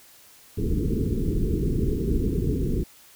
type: low-pass noise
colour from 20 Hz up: pink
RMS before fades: -24 dBFS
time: 0.57-2.84 s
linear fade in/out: 10 ms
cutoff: 450 Hz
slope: 96 dB/octave
effects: white hiss -52 dBFS RMS until 3.15 s